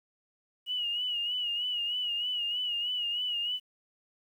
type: tone with vibrato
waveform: sine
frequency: 2902 Hz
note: F#7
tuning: 34 cents flat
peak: -29 dBFS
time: 0.66-3.6 s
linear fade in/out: 50 ms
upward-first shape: sine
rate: 3.2 Hz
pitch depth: 56 cents each way
effects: 10-bit